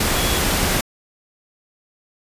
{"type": "tone in noise", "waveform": "sine", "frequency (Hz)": 3362, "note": "G#7", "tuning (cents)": 20, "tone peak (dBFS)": -28, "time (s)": [0.15, 0.39], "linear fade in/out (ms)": 5, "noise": "pink", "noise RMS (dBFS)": -19, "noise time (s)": [0, 0.81], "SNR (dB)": -12, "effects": ["resampled to 32000 Hz"]}